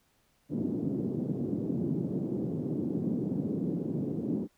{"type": "band-pass noise", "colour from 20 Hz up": "white", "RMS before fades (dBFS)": -32, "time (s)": [0.49, 4.48], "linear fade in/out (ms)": 50, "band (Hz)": [140, 320], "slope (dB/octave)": 24, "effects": ["pink hiss -70 dBFS RMS until 4.57 s"]}